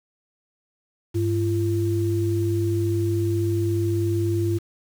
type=tone pair together; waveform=sine; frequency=101.6 / 341.3 Hz; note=G#2 / F4; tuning=-38 / -40 cents; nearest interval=octave + major sixth; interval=2098 cents; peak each=-22 / -23 dBFS; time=1.14-4.59 s; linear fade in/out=20 ms; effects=7-bit

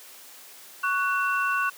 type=tone cluster; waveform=sine; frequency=1120 / 1482 / 2712 Hz; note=C#6 / F#6 / E7; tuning=+18 / +2 / +49 cents; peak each=-26 / -25 / -32 dBFS; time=0.83-1.7 s; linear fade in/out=10 ms; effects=white hiss -47 dBFS RMS until 1.77 s + high-pass 300 Hz 12 dB/octave

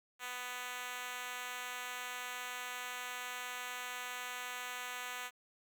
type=tone with high-pass filter; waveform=5% pulse; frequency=248.2 Hz; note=B3; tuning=9 cents sharp; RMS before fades=-43 dBFS; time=0.19-5.31 s; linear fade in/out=50 ms; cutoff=820 Hz; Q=0.76; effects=11-bit

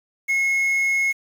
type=tone; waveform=triangle; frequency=2171 Hz; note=C#7; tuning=37 cents flat; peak=-16 dBFS; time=0.28-1.13 s; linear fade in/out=20 ms; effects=7-bit

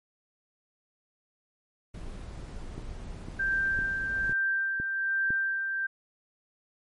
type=noise; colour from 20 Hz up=brown; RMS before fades=-40 dBFS; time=1.94-4.33 s; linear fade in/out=5 ms
type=click train; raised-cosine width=3 ms; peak=-25 dBFS; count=6; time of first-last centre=2.78-5.305 s; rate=1.98 Hz
type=tone with tremolo; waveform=sine; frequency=1574 Hz; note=G6; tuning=7 cents sharp; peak=-24 dBFS; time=3.39-5.87 s; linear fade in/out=10 ms; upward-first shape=sine; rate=1.2 Hz; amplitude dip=40%
effects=MP3 48 kbps

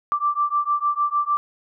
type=beating tone pair; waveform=sine; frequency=1170 / 1176.6 Hz; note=D6 / D6; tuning=-7 / +3 cents; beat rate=6.6 Hz; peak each=-22 dBFS; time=0.12-1.37 s; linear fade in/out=0 ms; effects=none

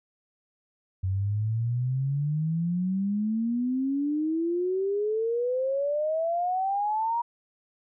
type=exponential sweep; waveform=sine; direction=up; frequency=92.5 to 954 Hz; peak=-24 dBFS; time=1.03-7.22 s; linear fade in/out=10 ms; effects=none

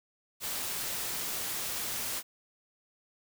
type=noise; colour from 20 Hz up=white; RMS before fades=-35 dBFS; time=0.4-2.23 s; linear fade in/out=50 ms; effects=none

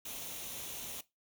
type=noise with comb filter; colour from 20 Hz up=white; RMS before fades=-43 dBFS; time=0.05-1.01 s; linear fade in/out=5 ms; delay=0.31 ms; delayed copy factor=+0.5; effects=noise-tail reverb RT60 0.2 s tail -18 dB re dry

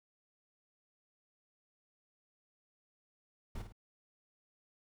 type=noise with echo; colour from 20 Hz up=brown; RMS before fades=-40 dBFS; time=3.55-3.62 s; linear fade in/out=5 ms; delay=52 ms; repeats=2; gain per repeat=-7 dB; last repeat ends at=3.724 s; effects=none

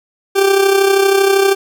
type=tone with amplitude modulation; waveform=40% pulse; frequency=391.9 Hz; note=G4; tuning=in tune; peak=-6 dBFS; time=0.35-1.55 s; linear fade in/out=20 ms; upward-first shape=sine; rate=32.7 Hz; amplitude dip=55%; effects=none

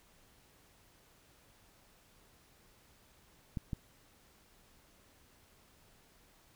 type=clicks; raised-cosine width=5 ms; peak=-24 dBFS; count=2; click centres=3.572 / 3.732 s; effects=pink hiss -65 dBFS RMS until 6.55 s

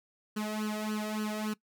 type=tone with flanger; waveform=sawtooth; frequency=213.6 Hz; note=G#3; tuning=49 cents sharp; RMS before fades=-34 dBFS; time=0.36-1.54 s; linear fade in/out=10 ms; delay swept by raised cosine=0.67 to 1.61 ms; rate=3.5 Hz; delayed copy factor=+0.95; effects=noise-tail reverb RT60 0.1 s tail -21 dB re dry

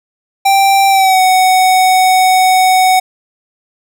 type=tone with pitch glide; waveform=square; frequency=784 to 745.6 Hz; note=G5 to F#5; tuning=0 to +13 cents; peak=-7 dBFS; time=0.45-3 s; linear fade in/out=10 ms; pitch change=-87 cents; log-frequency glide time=0.89-1.21 s; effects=none

